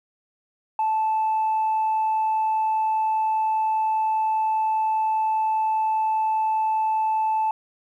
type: tone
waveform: sine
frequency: 875 Hz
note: A5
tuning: 10 cents flat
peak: -18 dBFS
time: 0.79-7.51 s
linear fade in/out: 2 ms
effects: tanh soft clip ceiling -17 dBFS + 10-bit